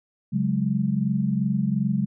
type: chord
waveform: sine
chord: C# suspended fourth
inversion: none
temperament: equal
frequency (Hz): 138.59 / 185 / 207.7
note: C#3 / F#3 / G#3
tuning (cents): 0 / 0 / 0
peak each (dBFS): -26 / -25 / -24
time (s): 0.32-2.06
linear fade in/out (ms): 20
effects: none